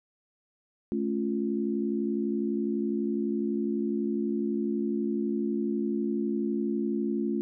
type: chord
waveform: sine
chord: A augmented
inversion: none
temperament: equal with one note detuned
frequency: 217.3 / 277.2 / 349.2 Hz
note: A3 / C#4 / E#4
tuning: -21 / 0 / 0 cents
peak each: -29 / -32 / -31 dBFS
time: 0.92-7.41 s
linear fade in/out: 0 ms
effects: none